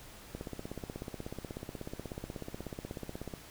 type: click train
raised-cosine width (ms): 2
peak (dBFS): -26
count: 50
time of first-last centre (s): 0.35-3.338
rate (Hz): 16.4
effects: pink hiss -52 dBFS RMS until 3.5 s